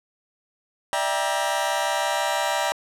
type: chord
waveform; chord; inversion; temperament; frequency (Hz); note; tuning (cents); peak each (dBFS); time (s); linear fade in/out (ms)
sawtooth; E half-diminished seventh; third; just; 593.3 / 659.3 / 791.1 / 949.3; D5 / E5 / G5 / Bb5; +18 / 0 / +16 / +31; -24 / -25 / -23 / -23; 0.93-2.72; 0
effects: low-pass 11000 Hz 12 dB/octave